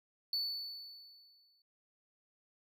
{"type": "tone with exponential decay", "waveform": "triangle", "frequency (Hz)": 4472, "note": "C#8", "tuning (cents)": 14, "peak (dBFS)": -30, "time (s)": [0.33, 1.62], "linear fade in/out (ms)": 2, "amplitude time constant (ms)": 280, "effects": []}